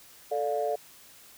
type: chord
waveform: sine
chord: D minor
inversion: second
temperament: just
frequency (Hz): 440.5 / 587.3 / 704.8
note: A4 / D5 / F5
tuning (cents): +2 / 0 / +16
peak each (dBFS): -30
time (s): 0.31-0.76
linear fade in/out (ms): 10
effects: tanh soft clip ceiling -17 dBFS + white hiss -53 dBFS RMS until 1.37 s